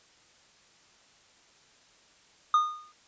triangle tone with exponential decay, 1226 Hz, D#6, 26 cents flat, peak -15 dBFS, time 2.54-2.92 s, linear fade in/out 2 ms, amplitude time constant 81 ms, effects white hiss -60 dBFS RMS until 3.07 s + resampled to 16000 Hz

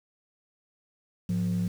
sine tone pair together, 105.6 / 177.6 Hz, G#2 / F3, +29 / +29 cents, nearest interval major sixth, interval 900 cents, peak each -29 / -24 dBFS, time 1.29-1.68 s, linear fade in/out 5 ms, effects tanh soft clip ceiling -22 dBFS + 8-bit

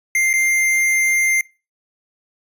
square tone with dropouts, 2099 Hz, C7, 5 cents sharp, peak -15 dBFS, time 0.15-1.41 s, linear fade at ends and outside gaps 2 ms, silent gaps 0.331-0.337 s, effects noise-tail reverb RT60 0.3 s tail -22 dB re dry + resampled to 32000 Hz

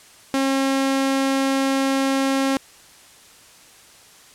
sawtooth tone, 270 Hz, C#4, 45 cents flat, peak -14 dBFS, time 0.34-2.57 s, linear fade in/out 0 ms, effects white hiss -48 dBFS RMS until 4.34 s + low-pass 10000 Hz 12 dB/octave

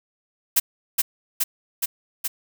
blue noise with echo, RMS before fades -17 dBFS, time 0.56-0.6 s, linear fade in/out 10 ms, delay 420 ms, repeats 4, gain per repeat -2 dB, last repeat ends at 2.28 s, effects none

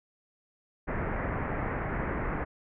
pink low-pass noise, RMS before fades -32 dBFS, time 0.87-2.45 s, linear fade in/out 20 ms, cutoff 2100 Hz, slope 48 dB/octave, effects none

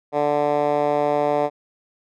10% pulse tone with band-pass filter, 146.83 Hz, D3, in tune, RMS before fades -20 dBFS, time 0.12-1.5 s, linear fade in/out 50 ms, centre 630 Hz, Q 1.7, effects none

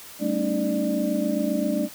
sine tone cluster, 197.6 / 224.7 / 278.9 / 306.8 / 595 Hz, G3 / A3 / C#4 / D#4 / D5, +14 / +37 / +11 / -24 / +22 cents, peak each -28 dBFS, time 0.19-1.89 s, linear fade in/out 50 ms, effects white hiss -43 dBFS RMS until 1.94 s

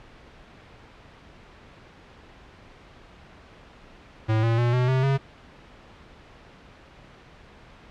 square tone with pitch steps, 110 / 114.87 / 119.96 / 125.27 / 130.81 / 136.6 Hz, A2 / A#2 / B2 / B2 / C3 / C#3, 0 / -25 / -50 / +25 / 0 / -25 cents, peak -20 dBFS, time 4.28-5.18 s, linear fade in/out 20 ms, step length 150 ms, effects pink hiss -49 dBFS RMS until 7.9 s + low-pass 3000 Hz 12 dB/octave

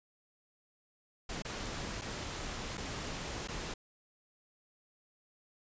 pink noise with dropouts, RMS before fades -40 dBFS, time 1.29-3.74 s, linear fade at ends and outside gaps 5 ms, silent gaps 1.422-1.448 / 2.014-2.018 / 2.773-2.777 / 3.476-3.484 s, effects resampled to 16000 Hz

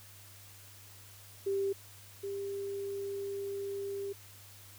sine tone pair in turn, 393 / 397.1 Hz, G4 / G4, +4 / +22 cents, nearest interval unison, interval 18 cents, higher second, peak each -29 / -35 dBFS, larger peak first, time 1.46-1.73 / 2.23-4.13 s, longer second, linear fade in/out 10 ms, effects added 99 Hz sine -56 dBFS peak until 4.78 s + white hiss -55 dBFS RMS until 4.78 s

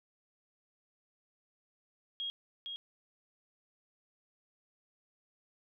sine tone with echo, 3271 Hz, G#7, 27 cents flat, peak -35 dBFS, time 2.2-2.3 s, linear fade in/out 0 ms, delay 460 ms, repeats 1, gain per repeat -4 dB, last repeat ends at 2.76 s, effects none

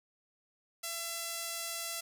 sawtooth tone with band-pass filter, 673 Hz, E5, 36 cents sharp, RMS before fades -39 dBFS, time 0.83-2.01 s, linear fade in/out 10 ms, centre 9900 Hz, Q 0.65, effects none

